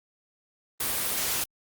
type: noise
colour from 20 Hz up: white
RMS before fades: -28 dBFS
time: 0.8-1.44 s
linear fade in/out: 5 ms
effects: Opus 32 kbps